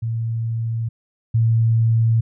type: tone pair in turn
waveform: sine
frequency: 114.2 / 113.78 Hz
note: A#2 / A#2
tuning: -35 / -42 cents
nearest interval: unison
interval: 7 cents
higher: first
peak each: -20 / -13 dBFS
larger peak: second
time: 0.02-0.89 / 1.34-2.21 s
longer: neither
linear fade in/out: 10 ms
effects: none